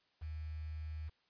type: tone with quantisation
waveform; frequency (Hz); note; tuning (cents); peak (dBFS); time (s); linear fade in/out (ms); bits
sine; 77.78; D#2; 0; -40; 0.21-1.1; 20; 10
effects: white hiss -75 dBFS RMS until 1.29 s + resampled to 11025 Hz